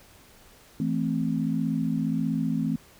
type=chord; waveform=sine; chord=A minor; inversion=second; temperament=equal; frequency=164.81 / 220 / 261.6 Hz; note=E3 / A3 / C4; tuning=0 / 0 / 0 cents; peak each=-28 dBFS; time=0.8-2.76 s; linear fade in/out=2 ms; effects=pink hiss -54 dBFS RMS until 2.99 s